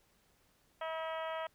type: harmonic tone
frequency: 321.6 Hz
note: E4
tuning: 43 cents flat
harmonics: 2 / 3 / 4 / 5 / 6 / 7 / 8 / 9 / 10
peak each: -39 / -43 / -44 / -51 / -49 / -54 / -55 / -56 / -53 dBFS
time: 0.81-1.47 s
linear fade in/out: 5 ms
effects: pink hiss -71 dBFS RMS until 1.54 s